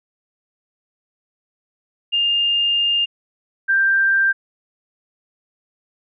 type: tone pair in turn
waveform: sine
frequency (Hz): 2813 / 1578.7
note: F7 / G6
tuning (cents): +12 / +12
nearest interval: minor seventh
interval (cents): 1000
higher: first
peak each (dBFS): -15 / -13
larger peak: second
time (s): 2.12-3.06 / 3.68-4.33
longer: first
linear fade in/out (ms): 20
effects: none